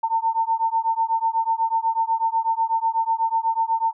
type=beating tone pair; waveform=sine; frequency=900 / 908.1 Hz; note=A5 / A#5; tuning=+39 / -46 cents; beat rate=8.1 Hz; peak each=-22 / -22 dBFS; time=0.03-3.93 s; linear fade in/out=10 ms; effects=none